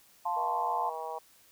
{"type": "chord", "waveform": "sine", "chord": "F major", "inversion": "none", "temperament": "equal with one note detuned", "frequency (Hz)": [700.5, 880, 1046.5], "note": ["F5", "A5", "C6"], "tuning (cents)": [5, 0, 0], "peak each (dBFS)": [-35, -31, -34], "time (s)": [0.25, 0.9], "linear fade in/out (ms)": 10}
{"type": "harmonic tone", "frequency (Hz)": 160, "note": "D#3", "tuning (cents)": 49, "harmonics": [3, 4, 5, 6, 7], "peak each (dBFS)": [-42, -42, -40, -40, -46], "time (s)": [0.36, 1.19], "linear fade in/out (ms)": 10}
{"effects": ["white hiss -61 dBFS RMS until 1.51 s"]}